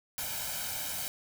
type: noise with comb filter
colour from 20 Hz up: white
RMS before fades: -36 dBFS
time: 0.18-1.08 s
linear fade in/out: 0 ms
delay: 1.3 ms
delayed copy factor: +0.7
effects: none